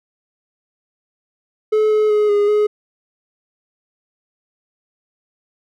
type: tone with pitch steps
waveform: triangle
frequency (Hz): 430.3 / 427.7 / 421.1 / 410.9 / 420.2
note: A4 / A4 / G#4 / G#4 / G#4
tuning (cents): -39 / -49 / +24 / -18 / +20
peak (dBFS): -10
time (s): 1.72-2.67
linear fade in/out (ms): 10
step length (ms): 190
effects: none